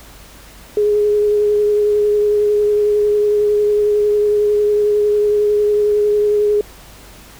sine tone with vibrato, 416.9 Hz, G#4, 7 cents sharp, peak -11 dBFS, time 0.77-6.61 s, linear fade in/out 2 ms, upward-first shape triangle, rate 11 Hz, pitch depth 17 cents each way, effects added 50 Hz sine -42 dBFS peak until 7.39 s + pink hiss -41 dBFS RMS until 7.39 s

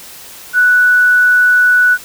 sine tone, 1480 Hz, F#6, in tune, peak -6 dBFS, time 0.53-1.98 s, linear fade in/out 50 ms, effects white hiss -34 dBFS RMS until 2.04 s

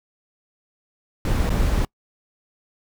brown noise with dropouts, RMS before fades -20 dBFS, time 1.25-1.85 s, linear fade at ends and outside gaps 2 ms, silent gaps 1.494-1.502 s, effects noise-tail reverb RT60 0.1 s tail -26 dB re dry

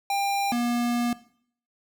square tone pair in turn, 797 / 239.6 Hz, G5 / A#3, +28 / +48 cents, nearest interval octave + major sixth, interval 2080 cents, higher first, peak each -24 dBFS, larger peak neither, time 0.1-0.52 / 0.52-1.13 s, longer second, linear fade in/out 2 ms, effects noise-tail reverb RT60 0.6 s tail -18 dB re dry

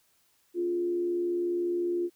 sine tone with frequency modulation, 349.5 Hz, F4, 1 cent sharp, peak -26 dBFS, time 0.54-2.1 s, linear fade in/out 50 ms, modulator 74.3 Hz, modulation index 0.3, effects white hiss -68 dBFS RMS until 2.15 s

